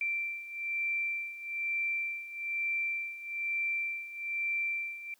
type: beating tone pair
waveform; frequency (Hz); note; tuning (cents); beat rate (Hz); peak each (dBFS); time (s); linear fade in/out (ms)
sine; 2349 / 2350.1; D7 / D7; 0 / +1; 1.1; -37 / -33; 0.01-5.14; 2
effects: white hiss -68 dBFS RMS until 5.19 s + high-pass 100 Hz 12 dB/octave